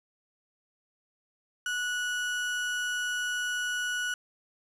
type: tone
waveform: 35% pulse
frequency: 1469 Hz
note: F#6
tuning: 13 cents flat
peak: -27 dBFS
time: 1.66-4.14 s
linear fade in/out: 2 ms
effects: low-pass 10000 Hz 12 dB/octave + 9-bit